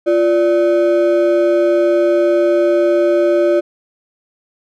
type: ring-modulated tone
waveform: triangle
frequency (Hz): 466.2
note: A#4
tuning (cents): 0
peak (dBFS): -5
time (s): 0.06-3.61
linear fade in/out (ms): 20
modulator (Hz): 119
effects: none